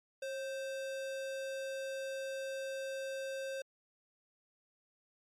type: tone with sample-and-hold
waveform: sine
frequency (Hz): 539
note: C#5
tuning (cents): -49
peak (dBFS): -37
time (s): 0.22-3.62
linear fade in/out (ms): 5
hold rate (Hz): 2100
effects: low-pass 9000 Hz 12 dB/octave + MP3 96 kbps